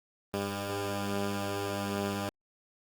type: tone pair together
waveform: 10% pulse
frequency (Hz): 100.61 / 200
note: G2 / G3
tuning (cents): +46 / +35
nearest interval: octave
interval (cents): 1189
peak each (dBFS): -26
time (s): 0.34-2.29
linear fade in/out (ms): 0
effects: Opus 32 kbps